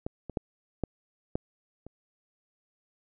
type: clicks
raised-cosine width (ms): 2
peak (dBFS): -19 / -24 / -15 / -15 / -15 / -30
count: 6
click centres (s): 0.065 / 0.297 / 0.372 / 0.837 / 1.355 / 1.866
effects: none